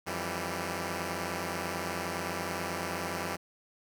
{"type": "tone cluster", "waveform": "5% pulse", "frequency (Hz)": [87.7, 166, 195.4], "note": ["F2", "E3", "G3"], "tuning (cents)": [8, 12, -5], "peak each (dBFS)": -26, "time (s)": [0.06, 3.37], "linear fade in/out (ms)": 20, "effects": []}